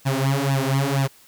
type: tone with flanger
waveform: sawtooth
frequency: 136.5 Hz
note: C#3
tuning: 26 cents flat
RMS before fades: -21 dBFS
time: 0.05-1.08 s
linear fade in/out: 20 ms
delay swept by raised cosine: 1.1 to 6.4 ms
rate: 2.1 Hz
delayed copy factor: +1
effects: white hiss -52 dBFS RMS until 1.27 s

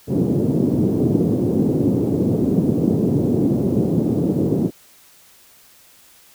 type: band-pass noise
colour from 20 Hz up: white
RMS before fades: -18 dBFS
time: 0.07-4.71 s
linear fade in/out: 50 ms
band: 110 to 360 Hz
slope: 24 dB/octave
effects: white hiss -50 dBFS RMS until 6.34 s

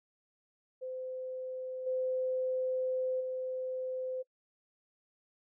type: tone with level steps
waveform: sine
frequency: 514 Hz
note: C5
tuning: 31 cents flat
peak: -37 / -30 / -34 dBFS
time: 0.81-4.23 s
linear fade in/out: 20 ms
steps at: 1.86 / 3.2 s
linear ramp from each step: 10 ms
effects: noise-tail reverb RT60 0.1 s tail -23 dB re dry

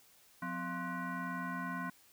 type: tone with frequency modulation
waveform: sine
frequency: 615 Hz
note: D#5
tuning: 20 cents flat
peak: -36 dBFS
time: 0.42-1.9 s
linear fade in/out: 5 ms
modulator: 436 Hz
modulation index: 2.5
effects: white hiss -64 dBFS RMS until 2.12 s

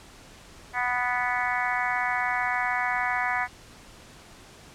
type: harmonic tone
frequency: 246.9 Hz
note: B3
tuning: in tune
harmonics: 3 / 4 / 5 / 6 / 7 / 8 / 9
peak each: -30 / -31 / -34 / -34 / -31 / -31 / -34 dBFS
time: 0.73-3.48 s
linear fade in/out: 50 ms
effects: pink hiss -49 dBFS RMS until 4.74 s + low-pass 9000 Hz 12 dB/octave

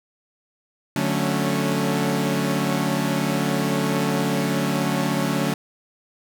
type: chord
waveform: sawtooth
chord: D major seventh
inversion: none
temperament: equal with one note detuned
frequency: 146.83 / 183.19 / 220 / 277.2 Hz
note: D3 / F#3 / A3 / C#4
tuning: 0 / -17 / 0 / 0 cents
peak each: -22 dBFS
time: 0.96-5.54 s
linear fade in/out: 2 ms
effects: none

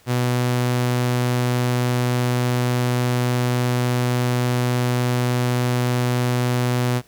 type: tone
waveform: sawtooth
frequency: 123.47 Hz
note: B2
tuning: in tune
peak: -14 dBFS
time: 0.06-7.02 s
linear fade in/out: 50 ms
effects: pink hiss -53 dBFS RMS until 7.07 s

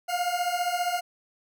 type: beating tone pair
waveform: 40% pulse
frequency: 701 / 716 Hz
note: F5 / F5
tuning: +6 / +43 cents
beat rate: 15 Hz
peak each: -28 / -27 dBFS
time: 0.08-1.01 s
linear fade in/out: 20 ms
effects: none

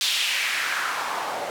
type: noise with band-pass filter sweep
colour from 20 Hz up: white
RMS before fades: -26 dBFS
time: 0.01-1.5 s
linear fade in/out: 0 ms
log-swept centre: 3700 to 620 Hz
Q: 2.2
effects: none

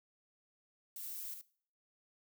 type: noise with echo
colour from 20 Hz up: violet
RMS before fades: -45 dBFS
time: 0.96-1.34 s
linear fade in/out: 2 ms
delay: 73 ms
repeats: 1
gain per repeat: -5 dB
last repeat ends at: 1.413 s
effects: noise-tail reverb RT60 0.5 s tail -20 dB re dry

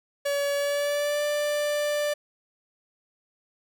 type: tone with pitch glide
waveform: 45% pulse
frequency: 568 to 589.7 Hz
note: C#5 to D5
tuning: +42 to +7 cents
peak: -24 dBFS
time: 0.25-2.14 s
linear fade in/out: 10 ms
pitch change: +65 cents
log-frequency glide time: 0.55-1.24 s
effects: none

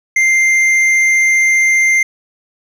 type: tone with hard clipping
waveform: sine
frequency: 2095 Hz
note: C7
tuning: 2 cents sharp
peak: -10 dBFS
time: 0.16-2.03 s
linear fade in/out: 5 ms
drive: 6 dB
effects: none

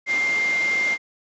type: tone in noise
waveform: sine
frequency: 2105 Hz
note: C7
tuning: 10 cents sharp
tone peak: -19 dBFS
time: 0.06-0.98 s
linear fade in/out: 50 ms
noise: pink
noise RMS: -31 dBFS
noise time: 0.06-0.98 s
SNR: +9 dB
effects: high-pass 300 Hz 12 dB/octave + resampled to 16000 Hz

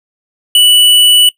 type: tone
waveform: square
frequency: 2960 Hz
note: F#7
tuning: in tune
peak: -4 dBFS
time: 0.55-1.29 s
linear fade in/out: 2 ms
effects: noise-tail reverb RT60 0.1 s tail -20 dB re dry

